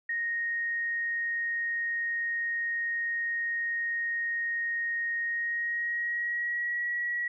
sine tone with pitch glide, 1864.7 to 1921.6 Hz, A#6 to B6, 0 to -48 cents, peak -28 dBFS, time 0.09-7.28 s, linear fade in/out 5 ms, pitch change +52 cents, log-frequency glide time 5.22-6.86 s, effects none

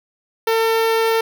sawtooth tone with notch filter, 450.8 Hz, A4, 42 cents sharp, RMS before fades -17 dBFS, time 0.47-1.21 s, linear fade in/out 5 ms, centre 7500 Hz, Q 1.1, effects none

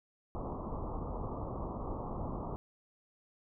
pink low-pass noise, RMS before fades -39 dBFS, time 0.35-2.56 s, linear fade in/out 0 ms, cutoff 1200 Hz, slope 96 dB/octave, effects none

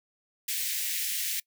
white high-pass noise, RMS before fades -31 dBFS, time 0.48-1.4 s, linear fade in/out 5 ms, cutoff 1800 Hz, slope 48 dB/octave, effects noise-tail reverb RT60 0.1 s tail -24 dB re dry

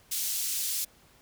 white band-pass noise, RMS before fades -31 dBFS, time 0.11-0.85 s, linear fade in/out 10 ms, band 4100 to 16000 Hz, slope 12 dB/octave, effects pink hiss -60 dBFS RMS until 1.21 s

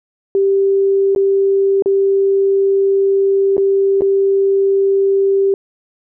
sine tone with dropouts, 392 Hz, G4, in tune, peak -10 dBFS, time 0.35-5.54 s, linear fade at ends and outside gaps 1 ms, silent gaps 1.15-1.161 / 1.823-1.859 / 3.568-3.579 / 4.009-4.019 s, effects none

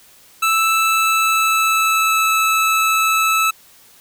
25% pulse tone with pitch glide, 1318.5 to 1307.1 Hz, E6 to E6, 0 to -15 cents, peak -10 dBFS, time 0.42-3.51 s, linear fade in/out 10 ms, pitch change -15 cents, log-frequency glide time 0.73-2.32 s, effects white hiss -48 dBFS RMS until 4 s

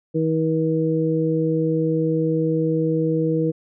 harmonic tone, 160 Hz, D#3, 49 cents sharp, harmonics 1 / 2 / 3, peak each -22 / -22 / -22 dBFS, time 0.14-3.52 s, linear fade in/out 20 ms, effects none

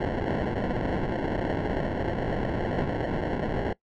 white noise with sample-and-hold, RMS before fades -28 dBFS, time 0-3.73 s, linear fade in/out 5 ms, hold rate 1225 Hz, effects noise-tail reverb RT60 0.1 s tail -21 dB re dry + low-pass 2000 Hz 12 dB/octave

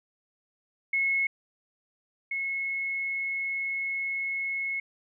sine tone pair in turn, 2181 / 2181 Hz, C#7 / C#7, -29 / -29 cents, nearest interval unison, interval 0 cents, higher neither, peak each -23 / -28 dBFS, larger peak first, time 0.93-1.27 / 2.31-4.8 s, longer second, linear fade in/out 5 ms, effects none

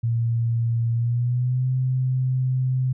sine tone with pitch glide, 116.2 to 128.93 Hz, A#2 to C3, -5 to -25 cents, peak -19 dBFS, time 0.03-2.93 s, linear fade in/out 10 ms, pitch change +180 cents, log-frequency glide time 0.93-1.67 s, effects none

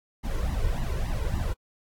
brown noise with flanger, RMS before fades -27 dBFS, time 0.23-1.54 s, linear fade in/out 20 ms, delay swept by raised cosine 1 to 2.1 ms, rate 3.5 Hz, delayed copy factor +0.9, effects AAC 64 kbps

